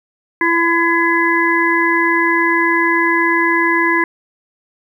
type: harmonic tone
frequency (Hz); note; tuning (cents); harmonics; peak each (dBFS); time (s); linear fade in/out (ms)
336.4; E4; +35; 1 / 3 / 5 / 6; -17 / -17 / -17 / -17; 0.41-4.04; 2
effects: 8-bit